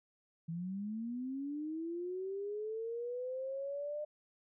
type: linear sweep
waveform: sine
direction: up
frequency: 161 to 604 Hz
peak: -37 dBFS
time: 0.48-4.05 s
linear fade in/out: 10 ms
effects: none